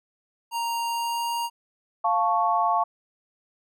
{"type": "tone with pitch glide", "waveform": "square", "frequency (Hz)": [932.3, 938.2], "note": ["A#5", "A#5"], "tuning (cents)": [0, 11], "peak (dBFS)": -26, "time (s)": [0.51, 1.5], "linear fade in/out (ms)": 50, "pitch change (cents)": 11, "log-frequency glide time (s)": [0.86, 1.32]}
{"type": "chord", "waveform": "sine", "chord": "F augmented", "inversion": "none", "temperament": "equal", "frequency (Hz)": [698.5, 880, 1108.7], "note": ["F5", "A5", "C#6"], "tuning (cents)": [0, 0, 0], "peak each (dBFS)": -24, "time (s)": [2.04, 2.84], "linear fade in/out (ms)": 10}
{"effects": []}